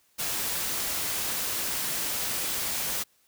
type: noise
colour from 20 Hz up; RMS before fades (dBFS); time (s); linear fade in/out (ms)
white; -30; 0.18-3.04; 20
effects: white hiss -66 dBFS RMS until 3.27 s

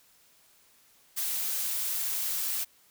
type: noise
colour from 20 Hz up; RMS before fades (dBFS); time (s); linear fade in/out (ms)
blue; -31; 1.16-2.65; 20
effects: white hiss -62 dBFS RMS until 2.9 s

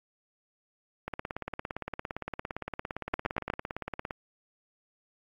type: two click trains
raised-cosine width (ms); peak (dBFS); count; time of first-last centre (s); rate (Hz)
0.5; -12 / -19; 4 / 54; 3.14-3.501 / 1.08-4.109; 8.31 / 17.5
effects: AAC 48 kbps

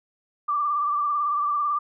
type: tone with vibrato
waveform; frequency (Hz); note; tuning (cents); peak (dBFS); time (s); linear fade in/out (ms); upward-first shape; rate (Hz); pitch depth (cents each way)
sine; 1174.7; D6; 0; -21; 0.48-1.79; 10; sine; 18; 43
effects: none

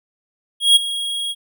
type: tone with ADSR envelope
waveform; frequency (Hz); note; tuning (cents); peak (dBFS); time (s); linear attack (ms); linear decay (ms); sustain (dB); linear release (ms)
square; 3293; G#7; -15; -7; 0.6-1.35; 160; 16; -15; 44
effects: none

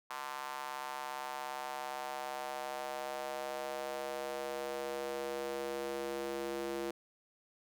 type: tone with high-pass filter sweep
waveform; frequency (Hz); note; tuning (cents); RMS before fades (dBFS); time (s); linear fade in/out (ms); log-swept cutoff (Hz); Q
square; 68.7; C#2; -15; -40; 0.1-6.91; 5; 1000 to 380; 2.9
effects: none

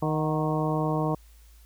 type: harmonic tone with a mistuned harmonic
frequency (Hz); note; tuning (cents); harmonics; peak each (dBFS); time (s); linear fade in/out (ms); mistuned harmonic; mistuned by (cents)
155.56; D#3; 0; 1 / 2 / 3 / 4 / 5 / 6 / 7; -27 / -30 / -32 / -33 / -34 / -35 / -35; 0.02-1.15; 5; 5; -55
effects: added 55 Hz sine -50 dBFS peak until 1.65 s + white hiss -61 dBFS RMS until 1.65 s

